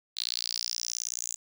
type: tone with high-pass filter sweep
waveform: sawtooth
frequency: 58.8 Hz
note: A#1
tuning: 16 cents sharp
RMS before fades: -34 dBFS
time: 0.16-1.36 s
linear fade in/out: 20 ms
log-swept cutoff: 4000 to 7100 Hz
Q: 6.8
effects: none